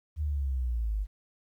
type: linear sweep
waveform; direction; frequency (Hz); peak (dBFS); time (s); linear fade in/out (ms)
sine; down; 77.78 to 48; -27; 0.16-1.07; 50
effects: 11-bit